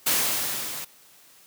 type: noise with level ramp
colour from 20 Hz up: white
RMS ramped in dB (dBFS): -21 to -35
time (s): 0.06-0.85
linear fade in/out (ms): 10
effects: white hiss -54 dBFS RMS until 1.46 s + high-pass 100 Hz 12 dB/octave